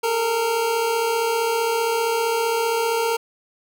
25% pulse tone pair together, 424.7 / 460 Hz, G#4 / A#4, +39 / -23 cents, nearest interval minor second, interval 138 cents, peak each -26 / -16 dBFS, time 0.03-3.17 s, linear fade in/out 10 ms, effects none

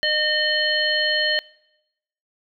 harmonic tone, 610 Hz, D#5, 34 cents flat, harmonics 1 / 3 / 5 / 7, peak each -26 / -22 / -23 / -25 dBFS, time 0.03-1.39 s, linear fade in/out 0 ms, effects noise-tail reverb RT60 0.9 s tail -23 dB re dry

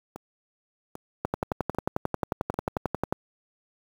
two click trains, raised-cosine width 1 ms, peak -11 / -24 dBFS, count 22 / 4, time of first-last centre 1.25-3.125 / 0.16-2.541 s, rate 11.2 / 1.26 Hz, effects high-pass 60 Hz 12 dB/octave + 7-bit

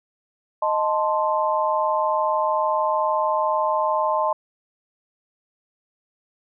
sine chord, A diminished, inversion second, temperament equal, 622.3 / 880 / 1046.5 Hz, Eb5 / A5 / C6, 0 / 0 / 0 cents, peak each -23 dBFS, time 0.62-4.33 s, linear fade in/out 5 ms, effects none

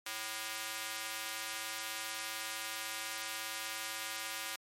square tone with high-pass filter, 110 Hz, A2, in tune, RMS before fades -41 dBFS, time 0.06-4.56 s, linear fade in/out 5 ms, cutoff 1600 Hz, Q 0.62, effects MP3 64 kbps

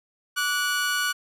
sawtooth tone pair together, 1155.7 / 1470 Hz, D6 / F#6, -28 / -12 cents, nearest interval major third, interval 416 cents, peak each -27 / -20 dBFS, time 0.36-1.13 s, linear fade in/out 20 ms, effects resampled to 32000 Hz

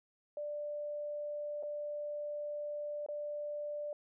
sine tone with dropouts, 590 Hz, D5, 8 cents sharp, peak -37 dBFS, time 0.37-3.93 s, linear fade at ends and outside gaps 2 ms, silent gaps 1.627-1.633 / 3.063-3.086 s, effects none

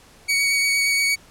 sawtooth tone with vibrato, 2245 Hz, C#7, 21 cents sharp, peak -14 dBFS, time 0.28-1.16 s, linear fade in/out 20 ms, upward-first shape sine, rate 8.6 Hz, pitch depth 13 cents each way, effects pink hiss -50 dBFS RMS until 1.3 s + low-pass 11000 Hz 12 dB/octave

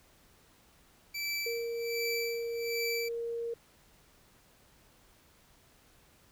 25% pulse tone with tremolo, 2322 Hz, D7, 20 cents flat, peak -28 dBFS, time 1.14-3.09 s, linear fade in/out 10 ms, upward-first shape sine, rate 1.3 Hz, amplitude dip 85%
sine tone, 466.2 Hz, A#4, in tune, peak -33 dBFS, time 1.46-3.54 s, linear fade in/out 5 ms
effects pink hiss -63 dBFS RMS until 6.31 s

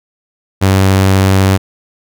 sawtooth tone, 96 Hz, G2, 36 cents flat, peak -3 dBFS, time 0.61-1.58 s, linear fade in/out 20 ms, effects none

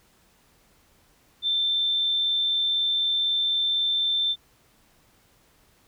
sine tone, 3558 Hz, A7, 19 cents sharp, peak -21 dBFS, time 1.42-4.36 s, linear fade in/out 50 ms, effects pink hiss -61 dBFS RMS until 5.87 s

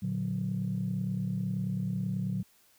sine chord, Bb augmented, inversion none, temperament equal, 116.54 / 146.83 / 185 Hz, Bb2 / D3 / F#3, 0 / 0 / 0 cents, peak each -34 / -35 / -31 dBFS, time 0.02-2.43 s, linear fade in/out 10 ms, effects tanh soft clip ceiling -22 dBFS + white hiss -64 dBFS RMS until 2.78 s

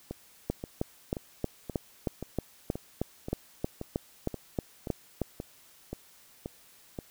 two click trains, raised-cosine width 2 ms, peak -22 / -15 dBFS, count 14 / 16, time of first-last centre 0.11-6.988 / 0.5-5.217 s, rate 1.89 / 3.18 Hz, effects white hiss -58 dBFS RMS until 7.1 s

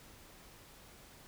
silence, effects pink hiss -57 dBFS RMS until 1.27 s

